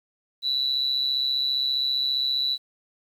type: tone with amplitude modulation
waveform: sine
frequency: 3951 Hz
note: B7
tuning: in tune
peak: -18 dBFS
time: 0.42-2.58 s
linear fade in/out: 50 ms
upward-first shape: sine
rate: 135 Hz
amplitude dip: 70%
effects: tanh soft clip ceiling -15 dBFS + 9-bit